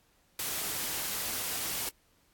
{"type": "noise", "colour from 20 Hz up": "white", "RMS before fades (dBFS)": -34, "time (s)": [0.39, 1.89], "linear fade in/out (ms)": 2, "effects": ["pink hiss -68 dBFS RMS until 2.33 s", "AAC 64 kbps"]}